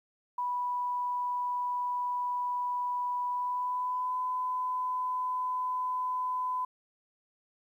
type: tone with pitch glide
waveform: sine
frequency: 984 to 1007.6 Hz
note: B5 to B5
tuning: -7 to +34 cents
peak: -29 dBFS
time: 0.38-6.65 s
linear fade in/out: 5 ms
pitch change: +41 cents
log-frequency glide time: 3.28-4.17 s
effects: 11-bit